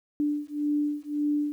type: beating tone pair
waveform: sine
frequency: 293.7 / 295.5 Hz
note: D4 / D4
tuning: 0 / +11 cents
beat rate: 1.8 Hz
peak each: -28 dBFS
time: 0.2-1.52 s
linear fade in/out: 0 ms
effects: 10-bit